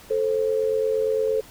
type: tone pair together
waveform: sine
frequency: 440 / 528.7 Hz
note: A4 / C5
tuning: 0 / +18 cents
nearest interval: minor third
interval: 318 cents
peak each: -21 / -25 dBFS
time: 0.1-1.41 s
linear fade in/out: 10 ms
effects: pink hiss -47 dBFS RMS until 1.5 s

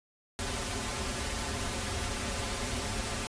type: noise with comb filter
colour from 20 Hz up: pink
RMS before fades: -34 dBFS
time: 0.39-3.27 s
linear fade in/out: 0 ms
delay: 6.3 ms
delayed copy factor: -1
effects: resampled to 22050 Hz

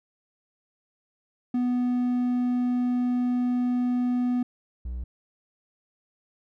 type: tone pair in turn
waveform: triangle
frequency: 246.9 / 61.3 Hz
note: B3 / B1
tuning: 0 / -12 cents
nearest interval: 2 octaves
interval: 2412 cents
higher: first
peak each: -20 / -28 dBFS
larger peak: first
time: 1.54-4.43 / 4.85-5.04 s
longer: first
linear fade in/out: 5 ms
effects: none

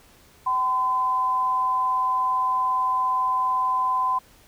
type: tone pair together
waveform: sine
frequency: 763.4 / 1019 Hz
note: G5 / C6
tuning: -46 / -46 cents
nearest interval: perfect fourth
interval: 500 cents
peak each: -31 / -20 dBFS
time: 0.46-4.19 s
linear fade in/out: 10 ms
effects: pink hiss -54 dBFS RMS until 4.47 s

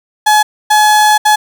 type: tone bursts at uneven times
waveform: 35% pulse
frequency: 849 Hz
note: G#5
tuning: 38 cents sharp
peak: -4 dBFS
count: 3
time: 0.26-0.43 / 0.7-1.18 / 1.25-1.36 s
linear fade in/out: 10 ms
effects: none

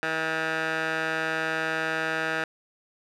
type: tone with band-pass filter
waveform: 15% pulse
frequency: 160 Hz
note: D#3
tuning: 49 cents sharp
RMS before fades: -28 dBFS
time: 0.03-2.44 s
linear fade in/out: 0 ms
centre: 1600 Hz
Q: 1.5
effects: none

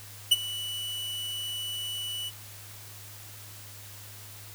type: tone with ADSR envelope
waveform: 45% pulse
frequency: 2960 Hz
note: F#7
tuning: in tune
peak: -14 dBFS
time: 0.31-2.31 s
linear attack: 11 ms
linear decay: 30 ms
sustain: -18 dB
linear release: 34 ms
effects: added 102 Hz sine -48 dBFS peak until 4.54 s + white hiss -47 dBFS RMS until 4.54 s

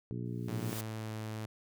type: harmonic tone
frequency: 59.8 Hz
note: A#1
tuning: 45 cents sharp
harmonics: 2 / 3 / 4 / 5 / 6 / 7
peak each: -38 / -42 / -44 / -46 / -48 / -49 dBFS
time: 0.11-0.73 s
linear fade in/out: 0 ms
type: noise with exponential growth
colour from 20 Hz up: white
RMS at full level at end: -40 dBFS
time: 0.25-0.81 s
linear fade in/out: 5 ms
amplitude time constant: 120 ms
type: tone with pitch glide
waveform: sawtooth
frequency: 110 to 109.24 Hz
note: A2 to A2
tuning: 0 to -12 cents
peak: -34 dBFS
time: 0.48-1.46 s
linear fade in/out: 5 ms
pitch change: -12 cents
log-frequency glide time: 0.99-1.14 s
effects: none

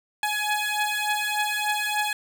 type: beating tone pair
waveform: 15% pulse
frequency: 839 / 842.4 Hz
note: G#5 / G#5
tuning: +17 / +24 cents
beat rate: 3.4 Hz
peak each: -20 / -21 dBFS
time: 0.23-2.13 s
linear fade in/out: 2 ms
effects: none

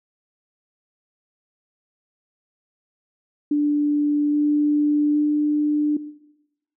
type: tone with pitch steps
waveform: sine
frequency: 293.7 / 295.7 / 297.8 Hz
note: D4 / D4 / D4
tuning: 0 / +12 / +24 cents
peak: -16 dBFS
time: 3.51-5.97 s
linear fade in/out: 5 ms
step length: 820 ms
effects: noise-tail reverb RT60 0.9 s tail -17 dB re dry

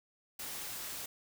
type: noise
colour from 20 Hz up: white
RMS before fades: -42 dBFS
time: 0.39-1.06 s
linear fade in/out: 5 ms
effects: none

